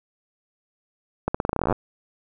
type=accelerating click train; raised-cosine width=1 ms; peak=-8 dBFS; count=17; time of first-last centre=1.28-1.726 s; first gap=65 ms; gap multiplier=0.87; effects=none